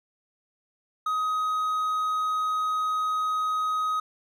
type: tone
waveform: triangle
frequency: 1259 Hz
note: D#6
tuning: 20 cents sharp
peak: -22 dBFS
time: 1.06-4 s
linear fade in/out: 5 ms
effects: none

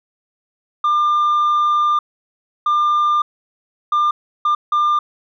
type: tone bursts at uneven times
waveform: sine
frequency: 1198 Hz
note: D6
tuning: 34 cents sharp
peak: -10 dBFS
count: 5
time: 0.84-1.99 / 2.66-3.22 / 3.92-4.11 / 4.45-4.55 / 4.72-4.99 s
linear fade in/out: 5 ms
effects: tanh soft clip ceiling -12 dBFS

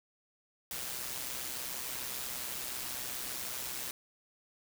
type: noise with amplitude modulation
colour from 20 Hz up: white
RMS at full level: -37 dBFS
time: 0.71-3.91 s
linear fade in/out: 2 ms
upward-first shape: sine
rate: 127 Hz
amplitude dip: 50%
effects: none

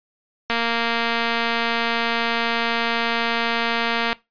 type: click train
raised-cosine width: 0.3 ms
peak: -6 dBFS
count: 843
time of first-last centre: 0.5-4.129 s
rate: 232 Hz
effects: noise-tail reverb RT60 0.2 s tail -20 dB re dry + resampled to 11025 Hz

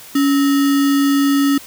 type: tone with sample-and-hold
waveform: sine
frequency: 280 Hz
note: C#4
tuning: 18 cents sharp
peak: -11 dBFS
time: 0.15-1.58 s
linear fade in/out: 5 ms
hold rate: 1575 Hz
effects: white hiss -38 dBFS RMS until 1.66 s

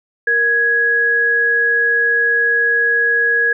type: tone pair together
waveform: sine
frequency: 467.2 / 1665 Hz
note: A#4 / G#6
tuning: +4 / +4 cents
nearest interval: octave + minor seventh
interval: 2200 cents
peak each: -22 / -12 dBFS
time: 0.27-3.53 s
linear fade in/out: 5 ms
effects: none

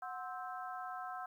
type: harmonic tone with a mistuned harmonic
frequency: 261.6 Hz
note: C4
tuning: in tune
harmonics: 3 / 4 / 5 / 6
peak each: -44 / -48 / -46 / -51 dBFS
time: 0.02-1.26 s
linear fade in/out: 5 ms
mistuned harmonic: 3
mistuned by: -110 cents
effects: 12-bit

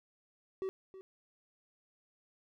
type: tone with echo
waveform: triangle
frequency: 381.1 Hz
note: G4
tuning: 49 cents flat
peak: -32 dBFS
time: 0.62-0.69 s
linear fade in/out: 0 ms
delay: 320 ms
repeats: 1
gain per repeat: -14 dB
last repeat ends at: 1.01 s
effects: none

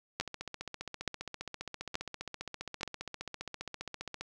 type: two click trains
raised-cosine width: 0.2 ms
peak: -14 / -22 dBFS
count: 4 / 61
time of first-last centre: 0.2-2.832 / 0.21-4.21 s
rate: 1.14 / 15 Hz
effects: none

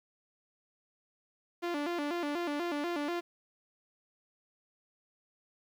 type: tone with vibrato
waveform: sawtooth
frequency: 317.9 Hz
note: D#4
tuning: 37 cents sharp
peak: -28 dBFS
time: 1.62-3.21 s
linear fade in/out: 20 ms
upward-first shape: square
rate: 4.1 Hz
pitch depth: 150 cents each way
effects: low-pass 4000 Hz 12 dB/octave + 10-bit

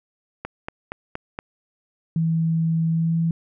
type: click train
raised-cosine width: 0.5 ms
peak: -14 dBFS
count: 5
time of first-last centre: 0.45-1.389 s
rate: 4.26 Hz
type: tone with pitch glide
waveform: sine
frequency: 163.2 to 165.38 Hz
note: E3 to E3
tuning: -17 to +6 cents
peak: -18 dBFS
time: 2.16-3.31 s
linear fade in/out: 2 ms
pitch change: +23 cents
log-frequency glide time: 2.9-3.18 s
effects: none

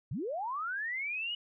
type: linear sweep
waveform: sine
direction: up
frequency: 96 to 2956 Hz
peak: -33 dBFS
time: 0.11-1.35 s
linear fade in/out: 5 ms
effects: none

